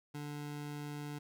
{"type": "tone", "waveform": "25% pulse", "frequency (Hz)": 146.83, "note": "D3", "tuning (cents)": 0, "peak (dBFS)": -37, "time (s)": [0.14, 1.19], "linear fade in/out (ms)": 10, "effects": []}